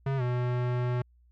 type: tone with pitch glide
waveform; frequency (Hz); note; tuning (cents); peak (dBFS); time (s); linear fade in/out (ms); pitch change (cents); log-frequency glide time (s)
square; 136.1 to 123.37; C#3 to B2; -31 to -1; -27; 0.06-1.02; 5; -170; 0.17-0.22
effects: added 60 Hz sine -58 dBFS peak until 1.31 s + low-pass 2000 Hz 12 dB/octave